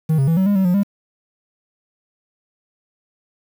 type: tone with pitch steps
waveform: triangle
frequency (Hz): 158.1 / 135.3 / 164.1 / 189.4 / 203.3 / 190.8 / 178.3 / 200.6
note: D#3 / C#3 / E3 / F#3 / G#3 / G3 / F3 / G3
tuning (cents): +28 / -42 / -8 / +41 / -37 / -47 / +36 / +40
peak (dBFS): -11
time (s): 0.09-0.834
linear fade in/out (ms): 10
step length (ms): 93
effects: 7-bit